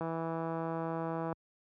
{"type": "click train", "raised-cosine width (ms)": 1, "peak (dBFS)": -23, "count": 217, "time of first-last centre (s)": [0.01, 1.327], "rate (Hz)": 164, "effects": ["high-pass 80 Hz 12 dB/octave"]}